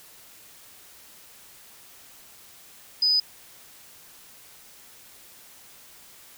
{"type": "tone", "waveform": "sine", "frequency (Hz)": 4989, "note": "D#8", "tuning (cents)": 4, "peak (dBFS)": -18, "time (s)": [3.02, 3.2], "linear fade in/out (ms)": 5, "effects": ["white hiss -50 dBFS RMS until 6.37 s"]}